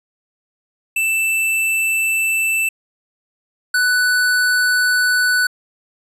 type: tone pair in turn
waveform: square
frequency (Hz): 2654 / 1489.5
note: E7 / F#6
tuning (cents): +11 / +11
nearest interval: minor seventh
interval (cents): 1000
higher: first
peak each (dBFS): -16 / -14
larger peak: second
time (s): 0.96-2.69 / 3.74-5.47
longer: neither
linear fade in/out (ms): 5
effects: resampled to 32000 Hz